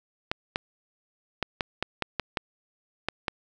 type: clicks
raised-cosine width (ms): 0.3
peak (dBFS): -10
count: 10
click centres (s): 0.315 / 0.559 / 1.427 / 1.608 / 1.826 / 2.023 / 2.197 / 2.372 / 3.086 / 3.282
effects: none